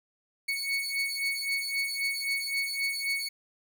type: beating tone pair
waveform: 30% pulse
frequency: 2217 / 2220.8 Hz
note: C#7 / C#7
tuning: 0 / +3 cents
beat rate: 3.8 Hz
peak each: -29 dBFS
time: 0.48-3.29 s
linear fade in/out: 10 ms
effects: none